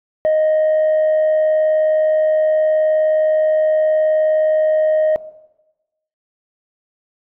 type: tone with amplitude modulation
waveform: sine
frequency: 622.3 Hz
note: D#5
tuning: in tune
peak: -8 dBFS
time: 0.25-5.16 s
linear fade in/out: 0 ms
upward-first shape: sine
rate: 79.2 Hz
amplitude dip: 30%
effects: noise-tail reverb RT60 1.0 s tail -18 dB re dry + tanh soft clip ceiling -10 dBFS